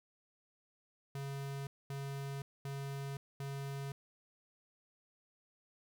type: tone bursts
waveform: square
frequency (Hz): 138.59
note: C#3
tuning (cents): 0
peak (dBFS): -40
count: 4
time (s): 1.15-3.92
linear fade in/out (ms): 2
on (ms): 520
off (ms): 230
effects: 12-bit